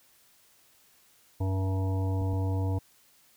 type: harmonic tone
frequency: 95.2 Hz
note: F#2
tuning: 50 cents sharp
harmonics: 1 / 3 / 5 / 7 / 9 / 10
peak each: -26 / -36 / -40 / -43 / -45 / -46 dBFS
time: 1.4-2.79 s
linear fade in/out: 10 ms
type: clicks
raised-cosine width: 5 ms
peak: -28 dBFS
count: 2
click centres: 2.217 / 2.333 s
effects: white hiss -62 dBFS RMS until 3.36 s